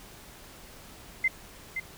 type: tone with echo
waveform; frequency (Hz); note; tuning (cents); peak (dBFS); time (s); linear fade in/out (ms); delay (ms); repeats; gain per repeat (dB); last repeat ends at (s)
sine; 2075; C7; -15; -21; 1.24-1.28; 5; 520; 1; -8; 1.8
effects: pink hiss -49 dBFS RMS until 1.97 s